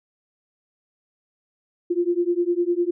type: beating tone pair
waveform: sine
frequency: 344.2 / 354.1 Hz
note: F4 / F4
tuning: -25 / +24 cents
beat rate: 9.9 Hz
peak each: -22 dBFS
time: 1.9-2.91 s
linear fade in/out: 10 ms
effects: none